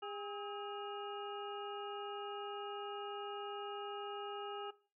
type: harmonic tone with a mistuned harmonic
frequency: 406.6 Hz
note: G#4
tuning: 37 cents flat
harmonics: 1 / 2 / 3 / 4 / 6 / 7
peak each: -46 / -46 / -47 / -58 / -63 / -52 dBFS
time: 0.02-4.71 s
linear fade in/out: 10 ms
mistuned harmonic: 3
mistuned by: +77 cents
effects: noise-tail reverb RT60 0.4 s tail -19 dB re dry